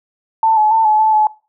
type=tone with pitch steps; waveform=sine; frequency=890 / 855 / 893 / 856 / 872 / 856 Hz; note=A5 / A5 / A5 / A5 / A5 / A5; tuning=+20 / -50 / +25 / -48 / -16 / -48 cents; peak=-9 dBFS; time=0.43-1.27 s; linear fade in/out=2 ms; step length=140 ms; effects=noise-tail reverb RT60 0.3 s tail -20 dB re dry